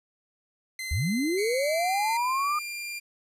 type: tone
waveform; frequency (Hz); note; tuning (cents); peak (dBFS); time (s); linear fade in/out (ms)
sawtooth; 2063; C7; -25; -29; 0.79-2.17; 2
type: linear sweep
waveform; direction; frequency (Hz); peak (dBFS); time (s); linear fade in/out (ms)
sine; up; 63 to 1228; -24; 0.91-2.59; 5
type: tone with pitch glide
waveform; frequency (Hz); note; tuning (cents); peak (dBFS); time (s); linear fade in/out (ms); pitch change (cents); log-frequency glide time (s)
sawtooth; 2230 to 2390; C#7 to D7; +10 to +30; -30; 1.37-3; 20; +120; 1.58-1.93
effects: resampled to 32000 Hz + 10-bit